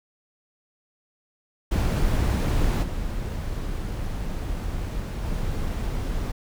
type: noise with level steps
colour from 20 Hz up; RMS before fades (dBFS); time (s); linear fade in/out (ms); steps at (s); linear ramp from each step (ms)
brown; -21 / -29 / -27; 1.71-6.32; 10; 2.82 / 5.24; 20
effects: none